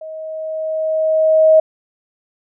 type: tone with level ramp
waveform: sine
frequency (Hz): 632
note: D#5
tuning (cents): +27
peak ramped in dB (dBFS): -28 to -5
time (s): 0.01-1.6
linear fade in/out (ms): 5
effects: none